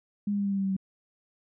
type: tone with pitch steps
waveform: sine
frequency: 204.7 / 202.7 / 200.7 / 198.76 / 196.82 / 194.89 / 192.99 / 191.1 Hz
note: G#3 / G#3 / G3 / G3 / G3 / G3 / G3 / G3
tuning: -25 / -42 / +41 / +24 / +7 / -10 / -27 / -44 cents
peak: -25 dBFS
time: 0.27-0.766 s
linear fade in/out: 5 ms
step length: 62 ms
effects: none